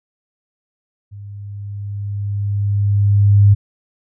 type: tone with level ramp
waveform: sine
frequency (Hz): 101.4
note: G#2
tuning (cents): -41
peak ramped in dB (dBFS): -31 to -5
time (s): 1.11-3.55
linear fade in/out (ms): 20
effects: none